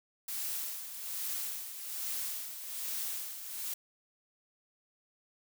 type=noise with tremolo; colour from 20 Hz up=blue; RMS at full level=-36 dBFS; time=0.28-3.74 s; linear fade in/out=5 ms; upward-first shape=sine; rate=1.2 Hz; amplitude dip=60%; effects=none